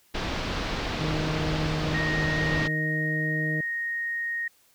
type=low-pass noise; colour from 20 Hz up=pink; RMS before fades=-30 dBFS; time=0.14-2.68 s; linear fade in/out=10 ms; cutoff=4800 Hz; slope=24 dB/octave
type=harmonic tone; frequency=155.56 Hz; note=D#3; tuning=in tune; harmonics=1 / 2 / 3 / 4; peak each=-28 / -34 / -38 / -40 dBFS; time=1-3.61 s; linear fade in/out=5 ms
type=tone; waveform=sine; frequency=1864.7 Hz; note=A#6; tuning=in tune; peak=-27 dBFS; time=1.94-4.48 s; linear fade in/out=5 ms
effects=white hiss -62 dBFS RMS until 4.74 s